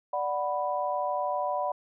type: chord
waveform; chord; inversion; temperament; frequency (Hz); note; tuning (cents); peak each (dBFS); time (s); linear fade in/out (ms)
sine; B minor; first; equal; 587.3 / 740 / 987.8; D5 / F#5 / B5; 0 / 0 / 0; -31; 0.13-1.72; 5
effects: none